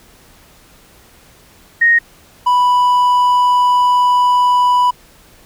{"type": "tone pair in turn", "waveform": ["sine", "triangle"], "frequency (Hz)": [1864.7, 987.8], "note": ["A#6", "B5"], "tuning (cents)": [0, 0], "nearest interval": "major seventh", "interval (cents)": 1100, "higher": "first", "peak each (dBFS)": -7, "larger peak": "neither", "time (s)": [[1.81, 1.99], [2.46, 4.91]], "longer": "second", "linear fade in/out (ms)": 10, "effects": ["pink hiss -46 dBFS RMS until 5.45 s"]}